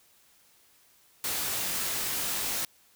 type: noise with comb filter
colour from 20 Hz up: white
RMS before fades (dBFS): -31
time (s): 1.24-2.65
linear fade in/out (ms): 2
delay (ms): 19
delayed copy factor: -0.8
effects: white hiss -62 dBFS RMS until 2.95 s